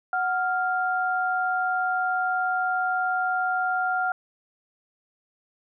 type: tone pair together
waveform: sine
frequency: 740 / 1396.9 Hz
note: F#5 / F6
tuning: 0 / 0 cents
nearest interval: major seventh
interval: 1100 cents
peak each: -25 dBFS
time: 0.13-4.12 s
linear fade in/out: 2 ms
effects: none